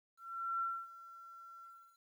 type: tone with ADSR envelope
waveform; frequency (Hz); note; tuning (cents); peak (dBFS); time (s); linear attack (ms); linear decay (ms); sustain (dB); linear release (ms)
sine; 1356; E6; +49; -33; 0.17-1.99; 440; 260; -18; 350
effects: 12-bit